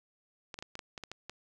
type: clicks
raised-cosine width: 0.2 ms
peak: -24 dBFS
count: 9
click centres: 0.542 / 0.589 / 0.625 / 0.754 / 0.792 / 0.978 / 1.037 / 1.116 / 1.296 s
effects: 9-bit